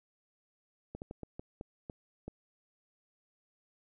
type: slowing click train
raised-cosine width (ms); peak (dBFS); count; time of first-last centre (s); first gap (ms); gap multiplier
2; -28; 8; 0.95-2.28; 69; 1.33
effects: none